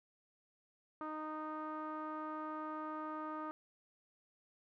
sawtooth tone with low-pass filter, 309.1 Hz, D#4, 11 cents flat, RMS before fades -43 dBFS, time 1.01-3.51 s, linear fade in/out 0 ms, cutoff 1200 Hz, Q 4.9, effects none

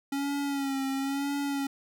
square tone with vibrato, 276.2 Hz, C#4, 6 cents flat, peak -29 dBFS, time 0.12-1.67 s, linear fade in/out 5 ms, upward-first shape sine, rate 1 Hz, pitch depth 45 cents each way, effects none

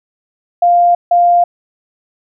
sine tone bursts at uneven times, 699 Hz, F5, 1 cent sharp, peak -6 dBFS, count 2, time 0.62-0.95 / 1.11-1.44 s, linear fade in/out 5 ms, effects none

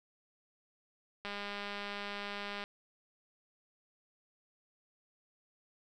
click train, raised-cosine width 0.3 ms, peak -25 dBFS, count 283, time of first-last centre 1.25-2.639 s, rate 203 Hz, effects none

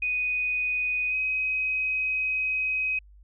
sine tone with pitch glide, 2489 to 2527 Hz, D#7 to D#7, 0 to +26 cents, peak -24 dBFS, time 0.02-2.99 s, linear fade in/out 5 ms, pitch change +26 cents, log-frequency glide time 1.09-1.15 s, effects added 50 Hz sine -49 dBFS peak until 3.23 s

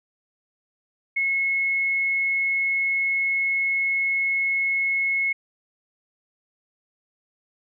sine tone, 2180 Hz, C#7, 29 cents flat, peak -20 dBFS, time 1.16-5.33 s, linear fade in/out 10 ms, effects none

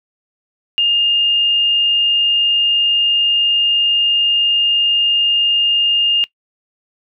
sine tone, 2823 Hz, F7, 18 cents sharp, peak -11 dBFS, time 0.78-6.24 s, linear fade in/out 0 ms, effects noise-tail reverb RT60 0.1 s tail -21 dB re dry

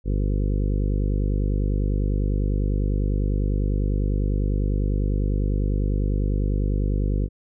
harmonic tone, 50 Hz, G1, 35 cents sharp, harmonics 1 / 2 / 3 / 4 / 5 / 6 / 7 / 8 / 9 / 10, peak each -21 / -27 / -31 / -33 / -35 / -37 / -38 / -39 / -40 / -41 dBFS, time 0.04-7.29 s, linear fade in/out 50 ms, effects none

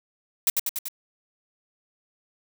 blue noise with echo, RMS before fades -20 dBFS, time 0.47-0.5 s, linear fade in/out 2 ms, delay 96 ms, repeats 4, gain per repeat -3 dB, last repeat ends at 0.884 s, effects none

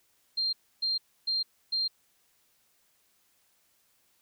sine tone bursts, 4186 Hz, C8, in tune, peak -26 dBFS, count 4, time 0.37-1.88 s, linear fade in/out 10 ms, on 160 ms, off 290 ms, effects white hiss -69 dBFS RMS until 4.21 s

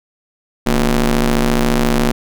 sawtooth ring-modulated tone, 129.1 Hz, C3, 23 cents flat, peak -5 dBFS, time 0.66-2.12 s, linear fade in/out 10 ms, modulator 102 Hz, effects none

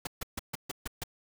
pink noise bursts, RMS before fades -35 dBFS, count 7, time 0.05-1.037 s, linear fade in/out 5 ms, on 21 ms, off 140 ms, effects none

